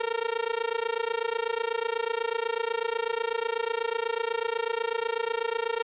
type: tone with amplitude modulation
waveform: sawtooth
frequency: 460.3 Hz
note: A#4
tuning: 22 cents flat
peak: -19 dBFS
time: 0-5.83 s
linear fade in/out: 10 ms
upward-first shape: sine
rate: 28.1 Hz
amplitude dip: 95%
effects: resampled to 8000 Hz + 9-bit